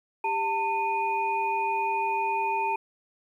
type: tone cluster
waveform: sine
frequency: 395.6 / 897 / 2469 Hz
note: G4 / A5 / D#7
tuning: +16 / +33 / -14 cents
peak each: -34 / -25 / -33 dBFS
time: 0.24-2.76 s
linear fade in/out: 5 ms
effects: 10-bit